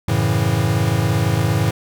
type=chord; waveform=square; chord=F# minor seventh; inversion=none; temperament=equal; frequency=92.5 / 110 / 138.59 / 164.81 Hz; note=F#2 / A2 / C#3 / E3; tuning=0 / 0 / 0 / 0 cents; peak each=-24 / -19 / -23 / -23 dBFS; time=0.08-1.71 s; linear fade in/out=5 ms; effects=none